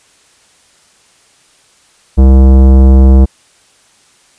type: tone with tanh clipping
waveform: sine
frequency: 66 Hz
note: C2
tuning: 16 cents sharp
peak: -3 dBFS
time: 2.17-3.26 s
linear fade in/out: 20 ms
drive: 17 dB
effects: white hiss -48 dBFS RMS until 4.38 s + resampled to 22050 Hz